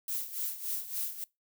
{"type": "noise with tremolo", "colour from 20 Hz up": "violet", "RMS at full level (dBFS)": -33, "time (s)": [0.08, 1.24], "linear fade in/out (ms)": 2, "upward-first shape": "sine", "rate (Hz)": 3.5, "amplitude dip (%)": 75, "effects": ["noise-tail reverb RT60 0.2 s tail -23 dB re dry"]}